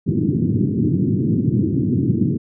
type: band-pass noise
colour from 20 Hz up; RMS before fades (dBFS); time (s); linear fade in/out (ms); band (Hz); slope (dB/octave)
pink; -18; 0.06-2.38; 20; 100 to 350; 48
effects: none